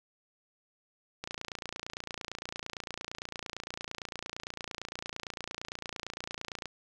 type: click train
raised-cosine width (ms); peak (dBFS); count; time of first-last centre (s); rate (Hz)
0.2; -20; 157; 1.24-6.657; 28.8
effects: none